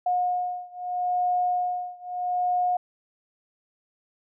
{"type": "beating tone pair", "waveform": "sine", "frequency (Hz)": [720, 720.78], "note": ["F#5", "F#5"], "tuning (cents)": [-47, -46], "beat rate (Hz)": 0.78, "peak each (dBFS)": [-26, -27], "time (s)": [0.06, 2.77], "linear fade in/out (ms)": 5, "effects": []}